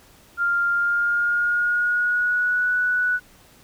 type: tone with pitch glide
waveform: sine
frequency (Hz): 1396.9 to 1478.3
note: F6 to F#6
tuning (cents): 0 to -2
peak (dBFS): -18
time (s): 0.37-3.2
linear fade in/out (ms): 50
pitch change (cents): +98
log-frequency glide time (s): 0.7-2.72
effects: pink hiss -52 dBFS RMS until 3.63 s